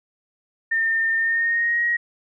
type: tone with pitch glide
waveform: sine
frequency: 1811 to 1892.3 Hz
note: A6 to A#6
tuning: +49 to +25 cents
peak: -18 dBFS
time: 0.71-1.97 s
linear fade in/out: 10 ms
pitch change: +76 cents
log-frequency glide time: 1.17-1.84 s
effects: none